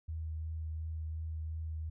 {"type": "tone with vibrato", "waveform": "sine", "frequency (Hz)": 79.5, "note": "D#2", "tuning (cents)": 38, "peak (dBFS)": -36, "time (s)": [0.08, 1.9], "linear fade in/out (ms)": 10, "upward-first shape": "triangle", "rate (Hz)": 2.8, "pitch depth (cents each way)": 17, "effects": []}